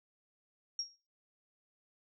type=tone with exponential decay; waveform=sine; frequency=5588 Hz; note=F8; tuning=in tune; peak=-31 dBFS; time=0.79-0.96 s; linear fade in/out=2 ms; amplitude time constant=35 ms; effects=noise-tail reverb RT60 0.3 s tail -18 dB re dry